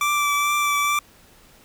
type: tone with vibrato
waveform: 25% pulse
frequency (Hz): 1166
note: D6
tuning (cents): -13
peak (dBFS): -15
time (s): 0.01-0.99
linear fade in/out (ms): 2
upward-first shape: triangle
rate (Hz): 2.3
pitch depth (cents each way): 19
effects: pink hiss -52 dBFS RMS until 1.64 s